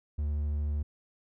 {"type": "tone", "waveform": "triangle", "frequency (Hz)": 73.9, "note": "D2", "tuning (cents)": 11, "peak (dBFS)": -26, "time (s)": [0.18, 0.83], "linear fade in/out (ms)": 10, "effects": []}